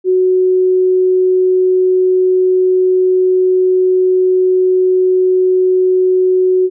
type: tone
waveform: sine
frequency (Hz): 370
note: F#4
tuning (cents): 0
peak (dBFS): -8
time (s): 0.04-6.7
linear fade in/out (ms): 50
effects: none